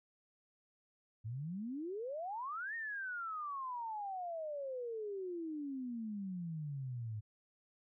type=exponential two-way sweep; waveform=sine; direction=up then down; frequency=103.9 to 1864.7 to 103.9 Hz; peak=-39 dBFS; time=1.24-7.21 s; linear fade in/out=20 ms; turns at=2.75 s; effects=none